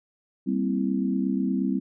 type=chord; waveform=sine; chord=C dominant seventh; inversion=second; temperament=equal; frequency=196 / 233.1 / 261.6 / 329.6 Hz; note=G3 / Bb3 / C4 / E4; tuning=0 / 0 / 0 / 0 cents; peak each=-26 / -32 / -26 / -32 dBFS; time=0.46-1.8 s; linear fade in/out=20 ms; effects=none